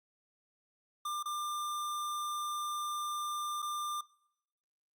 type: tone with dropouts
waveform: square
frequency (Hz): 1195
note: D6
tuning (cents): +30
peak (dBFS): -35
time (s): 1.05-4.01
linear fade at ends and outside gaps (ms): 5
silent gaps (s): 1.228-1.256 / 3.621-3.625
effects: noise-tail reverb RT60 0.8 s tail -22 dB re dry + Opus 48 kbps